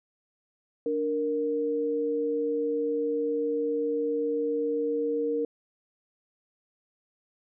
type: tone pair together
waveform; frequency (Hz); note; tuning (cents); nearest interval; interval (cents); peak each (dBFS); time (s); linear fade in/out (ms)
sine; 293.7 / 466.2; D4 / A#4; 0 / 0; minor sixth; 800; -31 / -26; 0.86-5.45; 2
effects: none